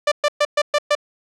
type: tone bursts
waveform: sawtooth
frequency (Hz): 590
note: D5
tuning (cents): +8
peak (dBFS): -10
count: 6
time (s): 0.07-0.952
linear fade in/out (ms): 5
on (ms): 47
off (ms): 120
effects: low-pass 6000 Hz 12 dB/octave